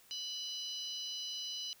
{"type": "harmonic tone with a mistuned harmonic", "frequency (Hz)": 987.8, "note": "B5", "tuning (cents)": 0, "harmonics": [3, 4, 5, 6], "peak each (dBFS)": [-42, -44, -46, -48], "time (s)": [0.11, 1.73], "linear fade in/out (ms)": 0, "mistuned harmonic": 4, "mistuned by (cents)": 36, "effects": ["white hiss -63 dBFS RMS until 1.8 s"]}